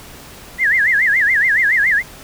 sine tone with vibrato, 1858 Hz, A#6, 6 cents flat, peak -11 dBFS, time 0.58-2.03 s, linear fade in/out 50 ms, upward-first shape sine, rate 7.1 Hz, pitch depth 230 cents each way, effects pink hiss -38 dBFS RMS until 2.23 s

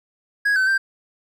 triangle tone with pitch steps, 1656 / 1527 / 1572 Hz, G#6 / G6 / G6, -5 / -46 / +4 cents, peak -14 dBFS, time 0.45-0.78 s, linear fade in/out 10 ms, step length 110 ms, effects none

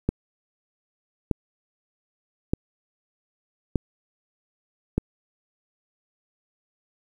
click train, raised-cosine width 3 ms, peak -8 dBFS, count 5, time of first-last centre 0.09-4.98 s, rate 0.818 Hz, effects 8-bit

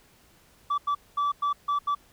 sine tone bursts at uneven times, 1156 Hz, D6, 28 cents flat, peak -20 dBFS, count 6, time 0.7-0.78 / 0.87-0.95 / 1.17-1.32 / 1.42-1.53 / 1.68-1.79 / 1.87-1.95 s, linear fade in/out 10 ms, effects tanh soft clip ceiling -22 dBFS + pink hiss -59 dBFS RMS until 2.12 s

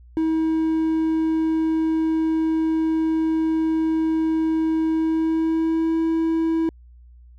triangle tone with pitch glide, 320.1 to 325.7 Hz, D#4 to E4, +49 to -21 cents, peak -16 dBFS, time 0.17-6.69 s, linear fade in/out 0 ms, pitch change +30 cents, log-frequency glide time 4.91-5.98 s, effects added 60 Hz sine -44 dBFS peak until 7.38 s

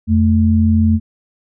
sine tone pair together, 86.78 / 220 Hz, F2 / A3, -10 / 0 cents, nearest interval octave + major third, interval 1610 cents, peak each -12 dBFS, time 0.07-1 s, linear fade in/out 50 ms, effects none

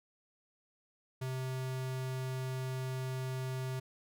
square tone, 130 Hz, C3, 11 cents flat, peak -36 dBFS, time 1.21-3.8 s, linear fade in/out 10 ms, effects none

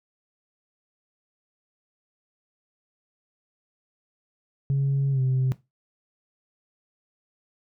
sine tone with pitch glide, 137.9 to 130.16 Hz, C#3 to C3, -9 to -9 cents, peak -18 dBFS, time 4.7-5.52 s, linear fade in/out 0 ms, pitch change -100 cents, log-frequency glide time 5.11-5.21 s, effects noise-tail reverb RT60 0.2 s tail -18 dB re dry + tanh soft clip ceiling -18 dBFS

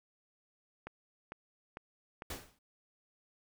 click train, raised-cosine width 0.5 ms, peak -28 dBFS, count 4, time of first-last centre 0.87-2.221 s, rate 2.22 Hz
pink noise with exponential decay, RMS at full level -38 dBFS, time 2.3-2.59 s, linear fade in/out 5 ms, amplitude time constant 62 ms
effects none

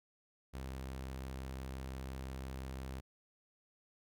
sawtooth tone, 65.8 Hz, C2, 10 cents sharp, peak -38 dBFS, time 0.53-3.01 s, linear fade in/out 20 ms, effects none

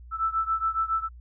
sine beating tone pair, 1318.5 / 1325.7 Hz, E6 / E6, 0 / +9 cents, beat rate 7.2 Hz, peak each -26 / -28 dBFS, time 0.11-1.09 s, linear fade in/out 50 ms, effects added 60 Hz sine -43 dBFS peak until 1.2 s

